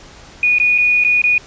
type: tone with dropouts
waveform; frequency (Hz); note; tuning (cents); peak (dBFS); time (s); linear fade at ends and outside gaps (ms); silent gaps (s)
sine; 2460; D#7; -20; -10; 0.43-1.38; 2; 0.585-0.599 / 0.78-0.784 / 1.039-1.047 / 1.218-1.239
effects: pink hiss -40 dBFS RMS until 1.46 s + resampled to 16000 Hz